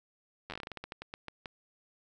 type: slowing click train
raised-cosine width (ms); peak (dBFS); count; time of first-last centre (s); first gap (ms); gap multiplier
0.3; -24; 17; 0.5-1.458; 10; 1.21
effects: none